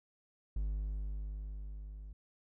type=tone with level ramp; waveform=triangle; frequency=50.9 Hz; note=G#1; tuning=34 cents flat; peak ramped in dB=-30 to -43 dBFS; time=0.56-2.13 s; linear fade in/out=5 ms; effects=none